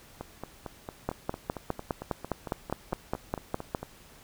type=two click trains; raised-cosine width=1 ms; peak=-14 / -22 dBFS; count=14 / 17; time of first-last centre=1.09-3.748 / 0.21-3.83 s; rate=4.89 / 4.42 Hz; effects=pink hiss -54 dBFS RMS until 4.23 s